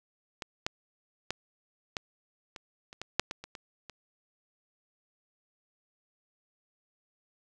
clicks, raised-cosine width 0.2 ms, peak -19 / -12 / -14 / -15 / -25 / -29 / -20 / -6 / -18 / -25 / -25 / -26 dBFS, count 12, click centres 0.422 / 0.665 / 1.306 / 1.968 / 2.562 / 2.929 / 3.016 / 3.196 / 3.311 / 3.44 / 3.552 / 3.897 s, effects none

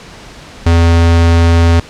square tone, 84.1 Hz, E2, 35 cents sharp, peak -6 dBFS, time 0.66-1.8 s, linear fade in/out 5 ms, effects pink hiss -33 dBFS RMS until 1.89 s + low-pass 6000 Hz 12 dB/octave

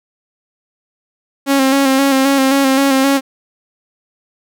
sawtooth tone with vibrato, 271.1 Hz, C#4, 38 cents flat, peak -6 dBFS, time 1.46-3.21 s, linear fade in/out 50 ms, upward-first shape square, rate 3.8 Hz, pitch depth 32 cents each way, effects none

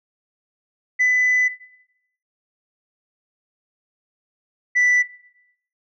sine tone pair in turn, 2000 / 1977 Hz, B6 / B6, +21 / +1 cents, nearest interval unison, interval 20 cents, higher first, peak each -12 dBFS, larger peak neither, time 0.99-1.49 / 4.75-5.03 s, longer first, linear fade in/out 20 ms, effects noise-tail reverb RT60 0.8 s tail -17 dB re dry + tanh soft clip ceiling -12 dBFS

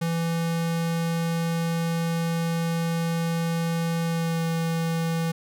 square tone with pitch glide, 166.6 to 164.97 Hz, E3 to E3, +19 to +2 cents, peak -24 dBFS, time 0.01-5.32 s, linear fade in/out 10 ms, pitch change -17 cents, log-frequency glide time 4.04-4.43 s, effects none

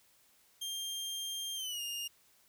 sawtooth tone with pitch glide, 3194 to 2829 Hz, G7 to F7, +32 to +22 cents, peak -34 dBFS, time 0.61-2.08 s, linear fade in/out 10 ms, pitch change -210 cents, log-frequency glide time 1.55-1.81 s, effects white hiss -67 dBFS RMS until 2.48 s

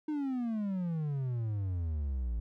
triangle exponential sweep, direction down, 310.9 to 55 Hz, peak -29 dBFS, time 0.08-2.4 s, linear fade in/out 5 ms, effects none

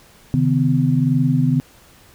sine tone cluster, 134.2 / 156 / 251.9 Hz, C3 / D#3 / B3, +44 / +5 / +34 cents, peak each -18 dBFS, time 0.34-1.6 s, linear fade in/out 0 ms, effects pink hiss -49 dBFS RMS until 2.14 s

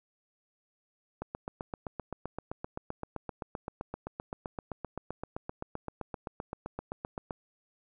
click train, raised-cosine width 1 ms, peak -22 dBFS, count 48, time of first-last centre 1.22-7.308 s, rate 7.72 Hz, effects none

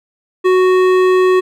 triangle tone with hard clipping, 370 Hz, F#4, in tune, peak -10 dBFS, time 0.44-1.41 s, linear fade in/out 20 ms, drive 17 dB, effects none

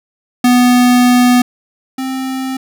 square tone pair in turn, 246.9 / 262.6 Hz, B3 / C4, 0 / +6 cents, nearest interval minor second, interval 106 cents, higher second, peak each -7 / -18 dBFS, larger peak first, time 0.44-1.42 / 1.98-2.57 s, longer first, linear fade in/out 5 ms, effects none

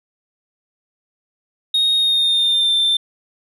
sine tone with pitch glide, 3729 to 3567 Hz, A#7 to A7, 0 to +23 cents, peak -11 dBFS, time 1.74-2.97 s, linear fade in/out 5 ms, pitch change -77 cents, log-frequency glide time 1.96-2.74 s, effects tanh soft clip ceiling -12 dBFS

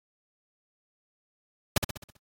pink noise with echo, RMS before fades -21 dBFS, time 1.76-1.78 s, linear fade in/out 5 ms, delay 65 ms, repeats 6, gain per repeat -6 dB, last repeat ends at 2.17 s, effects AAC 48 kbps

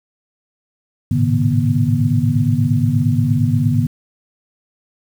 sine tone cluster, 104.5 / 113.1 / 136.2 / 153 / 241.3 Hz, G#2 / A2 / C#3 / D#3 / B3, +11 / +48 / -30 / -29 / -40 cents, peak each -19 dBFS, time 1.11-3.87 s, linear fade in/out 5 ms, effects 7-bit

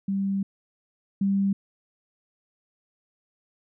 sine tone pair in turn, 196 / 196.9 Hz, G3 / G3, 0 / +8 cents, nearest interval unison, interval 8 cents, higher second, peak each -23 / -20 dBFS, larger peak second, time 0.08-0.43 / 1.21-1.53 s, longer first, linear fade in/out 5 ms, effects none

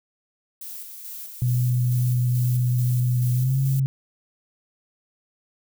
violet noise with tremolo, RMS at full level -36 dBFS, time 0.61-3.8 s, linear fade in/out 5 ms, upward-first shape square, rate 2.3 Hz, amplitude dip 35%
sine tone with pitch glide, 123.47 to 134.64 Hz, B2 to C3, 0 to +50 cents, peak -18 dBFS, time 1.42-3.86 s, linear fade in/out 0 ms, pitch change +150 cents, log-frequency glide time 3.33-3.58 s
effects none

